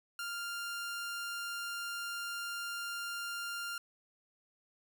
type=tone; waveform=sawtooth; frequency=1396.9 Hz; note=F6; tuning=in tune; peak=-34 dBFS; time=0.19-3.78 s; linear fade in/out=2 ms; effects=none